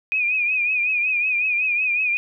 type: tone with vibrato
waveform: sine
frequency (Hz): 2473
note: D#7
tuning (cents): -11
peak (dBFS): -18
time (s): 0.12-2.17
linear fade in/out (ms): 0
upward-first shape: triangle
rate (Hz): 5.4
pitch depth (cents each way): 82
effects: none